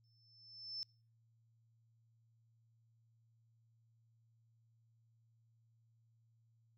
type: tone with exponential growth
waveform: sine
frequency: 5290 Hz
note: E8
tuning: 5 cents sharp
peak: -39 dBFS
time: 0.04-0.83 s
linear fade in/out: 0 ms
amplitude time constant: 170 ms
effects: noise-tail reverb RT60 0.4 s tail -25 dB re dry + added 114 Hz sine -70 dBFS peak until 6.77 s